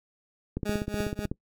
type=click train; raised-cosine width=3 ms; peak=-17 dBFS; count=13; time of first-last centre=0.57-1.315 s; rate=16.1 Hz
type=tone with tremolo; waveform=20% pulse; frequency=207.7 Hz; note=G#3; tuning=in tune; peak=-22 dBFS; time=0.65-1.26 s; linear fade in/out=10 ms; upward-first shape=triangle; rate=3.5 Hz; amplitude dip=100%
effects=noise-tail reverb RT60 0.1 s tail -23 dB re dry

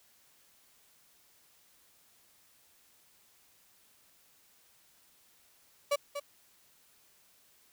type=tone with echo; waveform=35% pulse; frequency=573 Hz; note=D5; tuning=43 cents flat; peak=-24 dBFS; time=5.91-5.96 s; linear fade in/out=10 ms; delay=240 ms; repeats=1; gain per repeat=-9 dB; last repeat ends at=6.2 s; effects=white hiss -65 dBFS RMS until 7.72 s

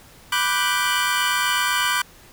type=chord; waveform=25% pulse; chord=G major seventh; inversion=first; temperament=equal; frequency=987.8 / 1174.7 / 1480 / 1568 Hz; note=B5 / D6 / F#6 / G6; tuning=0 / 0 / 0 / 0 cents; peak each=-21 dBFS; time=0.32-2.02 s; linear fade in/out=5 ms; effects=pink hiss -48 dBFS RMS until 2.32 s

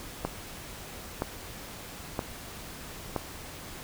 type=click train; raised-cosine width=1 ms; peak=-14 dBFS; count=4; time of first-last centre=0.25-3.163 s; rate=1.03 Hz; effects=pink hiss -43 dBFS RMS until 3.83 s

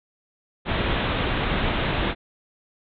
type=low-pass noise; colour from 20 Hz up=pink; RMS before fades=-24 dBFS; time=0.65-2.15 s; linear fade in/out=50 ms; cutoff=3800 Hz; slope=96 dB/octave; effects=none

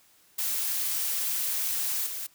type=noise with level steps; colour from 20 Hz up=blue; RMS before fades=-29 / -35 dBFS; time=0.38-2.27 s; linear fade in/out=10 ms; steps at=2.06 s; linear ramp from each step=10 ms; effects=white hiss -61 dBFS RMS until 2.34 s

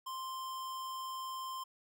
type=tone; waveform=square; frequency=1046.5 Hz; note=C6; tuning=in tune; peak=-40 dBFS; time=0.06-1.64 s; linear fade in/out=10 ms; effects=none

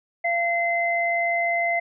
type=tone pair together; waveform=sine; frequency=687 / 2059 Hz; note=F5 / C7; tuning=-29 / -28 cents; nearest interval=octave + perfect fifth; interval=1901 cents; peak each=-23 dBFS; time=0.24-1.8 s; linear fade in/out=10 ms; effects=none

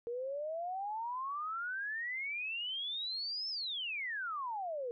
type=exponential two-way sweep; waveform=sine; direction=up then down; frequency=464.2 to 5350 to 464.2 Hz; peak=-36 dBFS; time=0.07-4.91 s; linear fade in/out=0 ms; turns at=3.49 s; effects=none

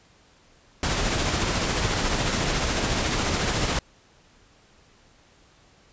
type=noise with tremolo; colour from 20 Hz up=pink; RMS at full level=-23 dBFS; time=0.83-3.79 s; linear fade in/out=2 ms; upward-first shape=sine; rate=14 Hz; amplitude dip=30%; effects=pink hiss -57 dBFS RMS until 5.92 s + resampled to 16000 Hz

